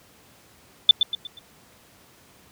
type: tone with echo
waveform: sine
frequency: 3520 Hz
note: A7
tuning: in tune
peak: -7 dBFS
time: 0.89-0.91 s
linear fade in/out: 2 ms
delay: 120 ms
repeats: 4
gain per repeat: -8 dB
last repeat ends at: 1.39 s
effects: pink hiss -54 dBFS RMS until 2.51 s + high-pass 80 Hz 12 dB/octave